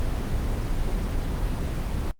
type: noise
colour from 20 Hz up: brown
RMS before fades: -26 dBFS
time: 0-2.11 s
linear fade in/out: 0 ms
effects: noise-tail reverb RT60 0.1 s tail -22 dB re dry + Opus 24 kbps